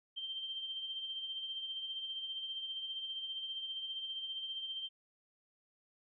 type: tone with tremolo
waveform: sine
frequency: 3141 Hz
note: G7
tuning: 3 cents sharp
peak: -37 dBFS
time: 0.16-4.89 s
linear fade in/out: 20 ms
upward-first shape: sine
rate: 15 Hz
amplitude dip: 45%
effects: none